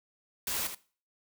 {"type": "noise with echo", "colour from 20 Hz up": "white", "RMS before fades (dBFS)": -33, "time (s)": [0.47, 0.67], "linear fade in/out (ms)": 2, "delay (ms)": 78, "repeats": 1, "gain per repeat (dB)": -8, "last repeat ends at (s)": 0.748, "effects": ["noise-tail reverb RT60 0.4 s tail -19 dB re dry"]}